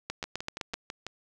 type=two click trains; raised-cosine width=0.2 ms; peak=-19 / -15 dBFS; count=6 / 6; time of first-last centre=0.24-1.066 / 0.1-0.74 s; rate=6.05 / 7.81 Hz; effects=none